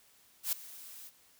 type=noise with ADSR envelope; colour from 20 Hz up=blue; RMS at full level=-30 dBFS; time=0.43-1.11 s; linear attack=97 ms; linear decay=4 ms; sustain=-19 dB; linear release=41 ms; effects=white hiss -64 dBFS RMS until 1.39 s